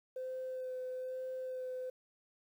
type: tone with vibrato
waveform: sine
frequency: 513 Hz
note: C5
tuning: 34 cents flat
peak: -37 dBFS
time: 0.16-1.9 s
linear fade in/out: 5 ms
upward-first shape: sine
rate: 1.1 Hz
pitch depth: 12 cents each way
effects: tanh soft clip ceiling -34 dBFS + 11-bit